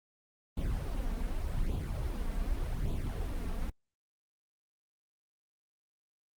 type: noise with flanger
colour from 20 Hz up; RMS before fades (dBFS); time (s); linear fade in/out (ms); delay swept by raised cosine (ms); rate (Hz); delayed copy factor
brown; -33; 0.57-3.7; 5; 0.27 to 4.47; 0.85; +0.65
effects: Opus 32 kbps